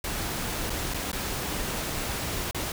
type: noise with dropouts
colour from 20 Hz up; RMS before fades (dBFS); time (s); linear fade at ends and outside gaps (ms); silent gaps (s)
pink; -31; 0.04-2.72; 2; 0.697-0.702 / 0.938-0.943 / 1.117-1.129 / 2.511-2.546
effects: none